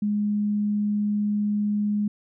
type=tone; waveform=sine; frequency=207.7 Hz; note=G#3; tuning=in tune; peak=-21 dBFS; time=0.02-2.08 s; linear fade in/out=5 ms; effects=none